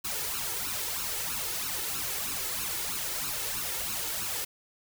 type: noise with flanger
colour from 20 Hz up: white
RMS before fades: -33 dBFS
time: 0.04-4.45 s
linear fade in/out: 10 ms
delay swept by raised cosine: 0.73 to 2.33 ms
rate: 3.1 Hz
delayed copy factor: +0.75
effects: none